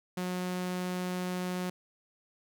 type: tone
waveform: sawtooth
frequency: 181.4 Hz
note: F#3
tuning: 34 cents flat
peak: -28 dBFS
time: 0.17-1.7 s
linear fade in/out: 5 ms
effects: none